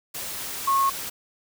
sine tone in noise, 1092 Hz, C#6, 26 cents flat, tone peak -18 dBFS, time 0.67-0.9 s, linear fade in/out 10 ms, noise white, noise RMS -33 dBFS, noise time 0.14-1.1 s, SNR +12 dB, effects none

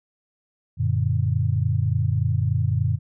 sine chord, Gb augmented, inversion none, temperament equal with one note detuned, 93.09 / 116.54 / 146.83 Hz, Gb2 / Bb2 / D3, +11 / 0 / 0 cents, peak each -23 / -22 / -25 dBFS, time 0.77-2.99 s, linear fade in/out 50 ms, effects none

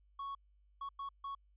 triangle tone bursts at uneven times, 1108.7 Hz, C#6, in tune, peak -38 dBFS, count 4, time 0.19-0.35 / 0.81-0.89 / 0.99-1.09 / 1.24-1.35 s, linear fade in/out 5 ms, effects added 50 Hz sine -65 dBFS peak until 1.56 s + resampled to 8000 Hz

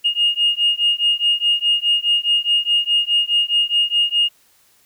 sine beating tone pair, 2846 / 2850.8 Hz, F7 / F7, +32 / +35 cents, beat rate 4.8 Hz, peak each -17 dBFS, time 0.04-4.29 s, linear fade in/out 20 ms, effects tanh soft clip ceiling -7 dBFS + white hiss -56 dBFS RMS until 4.85 s

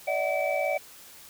sine tone cluster, 581 / 640 / 745 / 2305 Hz, D5 / D#5 / F#5 / D7, -19 / +49 / +12 / -33 cents, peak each -28 / -29 / -31 / -31 dBFS, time 0.07-0.78 s, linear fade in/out 10 ms, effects tanh soft clip ceiling -15 dBFS + white hiss -49 dBFS RMS until 1.29 s

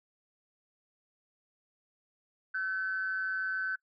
sine tone with amplitude modulation, 1523 Hz, F#6, 50 cents sharp, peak -27 dBFS, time 2.54-3.76 s, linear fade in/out 10 ms, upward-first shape sine, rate 187 Hz, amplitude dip 65%, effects noise-tail reverb RT60 0.1 s tail -23 dB re dry + tanh soft clip ceiling -23 dBFS

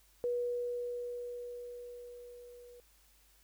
sine tone with level ramp, 485.2 Hz, B4, 31 cents flat, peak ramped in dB -30 to -52 dBFS, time 0.24-2.8 s, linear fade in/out 0 ms, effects added 50 Hz sine -67 dBFS peak until 3.43 s + white hiss -67 dBFS RMS until 3.43 s

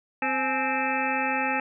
harmonic tone with a mistuned harmonic, 261.6 Hz, C4, in tune, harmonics 1 / 2 / 3 / 5 / 6 / 7 / 8 / 9 / 10, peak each -32 / -34 / -28 / -34 / -36 / -32 / -40 / -34 / -31 dBFS, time 0.22-1.6 s, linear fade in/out 2 ms, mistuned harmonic 3, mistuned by +120 cents, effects none

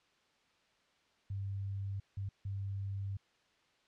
sine tone bursts at uneven times, 98.5 Hz, G2, 9 cents sharp, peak -36 dBFS, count 3, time 1.3-2 / 2.17-2.29 / 2.45-3.17 s, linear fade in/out 5 ms, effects white hiss -71 dBFS RMS until 3.87 s + low-pass 4000 Hz 12 dB/octave

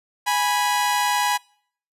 sawtooth tone pair together, 829 / 983 Hz, G#5 / B5, -3 / -8 cents, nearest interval minor third, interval 295 cents, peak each -18 dBFS, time 0.26-1.38 s, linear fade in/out 20 ms, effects noise-tail reverb RT60 0.6 s tail -26 dB re dry + resampled to 32000 Hz

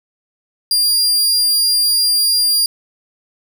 sawtooth tone, 4799 Hz, D8, 37 cents sharp, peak -9 dBFS, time 0.71-2.66 s, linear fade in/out 2 ms, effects none

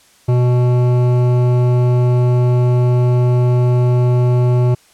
sine tone with hard clipping, 123.47 Hz, B2, in tune, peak -12 dBFS, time 0.28-4.75 s, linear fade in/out 10 ms, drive 13 dB, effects white hiss -50 dBFS RMS until 4.93 s + low-pass 10000 Hz 12 dB/octave

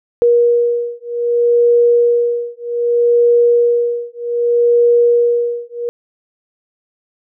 sine beating tone pair, 475.9 / 476.54 Hz, A#4 / A#4, +36 / +38 cents, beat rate 0.64 Hz, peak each -13 dBFS, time 0.22-5.89 s, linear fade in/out 0 ms, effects none

